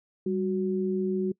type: tone pair together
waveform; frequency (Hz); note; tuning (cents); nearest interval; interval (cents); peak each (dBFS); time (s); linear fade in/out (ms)
sine; 196 / 370; G3 / F#4; 0 / 0; major seventh; 1100; -28 / -27; 0.26-1.32; 5
effects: noise-tail reverb RT60 0.1 s tail -24 dB re dry